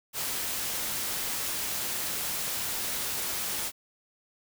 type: noise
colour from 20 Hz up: white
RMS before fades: -32 dBFS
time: 0.13-3.72 s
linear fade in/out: 50 ms
effects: none